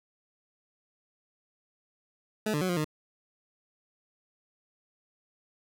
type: tone with pitch steps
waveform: 20% pulse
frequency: 215 / 148.7 / 185.2 / 176.3 / 153.1 Hz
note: A3 / D3 / F#3 / F3 / D#3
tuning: -40 / +22 / +2 / +17 / -28 cents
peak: -22 dBFS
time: 2.46-2.845 s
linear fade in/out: 5 ms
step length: 77 ms
effects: none